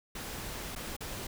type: noise with dropouts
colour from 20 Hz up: pink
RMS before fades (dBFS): -40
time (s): 0.15-1.27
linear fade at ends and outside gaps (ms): 5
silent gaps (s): 0.752-0.76 / 0.966-1.006
effects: none